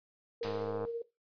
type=tone with tremolo; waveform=sine; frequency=465.4 Hz; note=A#4; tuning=3 cents flat; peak=-32 dBFS; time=0.41-1.02 s; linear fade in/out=5 ms; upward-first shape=sine; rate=15 Hz; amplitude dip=40%
type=noise with exponential decay; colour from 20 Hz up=white; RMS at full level=-39 dBFS; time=0.43-1.03 s; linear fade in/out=0 ms; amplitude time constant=130 ms
type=click train; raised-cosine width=1 ms; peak=-26 dBFS; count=43; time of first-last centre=0.45-0.85 s; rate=105 Hz
effects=noise-tail reverb RT60 0.2 s tail -17 dB re dry + resampled to 11025 Hz